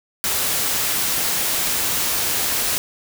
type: noise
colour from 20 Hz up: white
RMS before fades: -21 dBFS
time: 0.24-2.78 s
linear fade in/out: 0 ms
effects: none